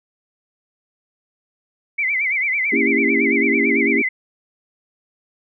sine tone with vibrato, 2174 Hz, C#7, 34 cents flat, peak -17 dBFS, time 1.98-4.09 s, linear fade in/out 10 ms, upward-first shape sine, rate 9 Hz, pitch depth 140 cents each way
sine chord, A# diminished seventh, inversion none, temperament equal with one note detuned, 233.1 / 277.2 / 329.6 / 400 Hz, A#3 / C#4 / E4 / G4, 0 / 0 / 0 / +35 cents, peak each -22 / -21 / -23 / -22 dBFS, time 2.72-4.02 s, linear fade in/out 10 ms
effects none

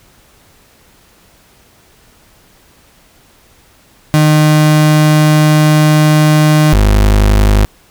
35% pulse tone pair in turn, 153 / 51.35 Hz, D#3 / G#1, -29 / -19 cents, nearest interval octave + perfect fifth, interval 1890 cents, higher first, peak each -4 dBFS, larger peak neither, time 4.14-6.73 / 6.73-7.65 s, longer first, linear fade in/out 0 ms, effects pink hiss -47 dBFS RMS until 7.9 s

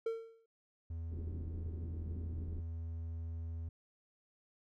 triangle tone with exponential decay, 453.7 Hz, A#4, 47 cents flat, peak -29 dBFS, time 0.06-0.46 s, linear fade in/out 5 ms, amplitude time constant 85 ms
triangle tone, 82.41 Hz, E2, in tune, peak -37 dBFS, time 0.9-3.69 s, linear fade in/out 5 ms
pink low-pass noise, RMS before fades -48 dBFS, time 1.1-2.61 s, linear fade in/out 20 ms, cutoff 410 Hz, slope 48 dB/octave
effects none

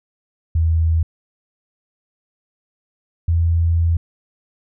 sine tone pair in turn, 81.4 / 83.69 Hz, E2 / E2, -21 / +27 cents, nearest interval unison, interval 48 cents, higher second, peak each -13 dBFS, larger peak neither, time 0.55-1.03 / 3.28-3.97 s, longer second, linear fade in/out 5 ms, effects none

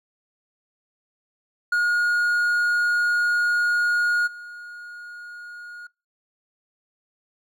triangle tone with level steps, 1436 Hz, F6, 48 cents sharp, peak -16 / -34 dBFS, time 1.72-5.87 s, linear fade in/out 5 ms, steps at 4.26 s, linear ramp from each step 20 ms, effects noise-tail reverb RT60 0.3 s tail -26 dB re dry

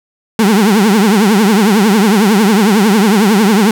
35% pulse tone with vibrato, 207.7 Hz, G#3, in tune, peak -5 dBFS, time 0.39-3.71 s, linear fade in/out 2 ms, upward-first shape triangle, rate 11 Hz, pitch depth 210 cents each way, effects none

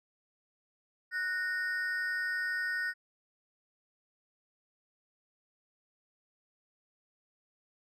triangle ring-modulated tone, 1661.2 Hz, G#6, in tune, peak -26 dBFS, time 1.11-2.94 s, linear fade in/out 50 ms, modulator 184 Hz, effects none

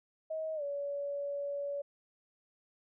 sine tone with pitch glide, 634 to 568.1 Hz, D#5 to C#5, +32 to +42 cents, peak -34 dBFS, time 0.3-1.82 s, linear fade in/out 10 ms, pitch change -190 cents, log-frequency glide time 0.55-0.63 s, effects none

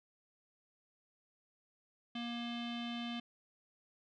square tone with low-pass filter, 236.9 Hz, A#3, 28 cents sharp, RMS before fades -41 dBFS, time 2.15-3.2 s, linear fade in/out 5 ms, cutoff 3300 Hz, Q 6.4, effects none

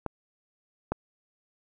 clicks, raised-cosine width 1 ms, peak -16 / -13 dBFS, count 2, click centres 0.063 / 0.92 s, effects none

